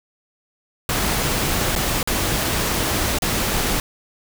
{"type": "noise with dropouts", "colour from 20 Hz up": "pink", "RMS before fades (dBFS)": -21, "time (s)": [0.89, 3.8], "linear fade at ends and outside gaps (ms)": 1, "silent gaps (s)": [[1.753, 1.761], [2.029, 2.074], [3.186, 3.221]], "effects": []}